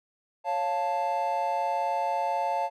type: chord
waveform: triangle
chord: Db augmented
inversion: none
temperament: equal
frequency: 554.4 / 698.5 / 880 Hz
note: Db5 / F5 / A5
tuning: 0 / 0 / 0 cents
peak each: -31 / -28 / -26 dBFS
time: 0.44-2.7 s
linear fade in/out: 50 ms
effects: none